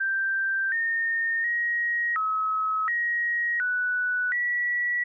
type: tone with pitch steps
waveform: sine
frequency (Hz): 1570 / 1832 / 1890 / 1284 / 1890 / 1482 / 1939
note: G6 / A#6 / A#6 / E6 / A#6 / F#6 / B6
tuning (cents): +2 / -31 / +23 / -46 / +23 / +2 / -32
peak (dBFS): -23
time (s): 0-5.04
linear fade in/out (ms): 10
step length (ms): 720
effects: none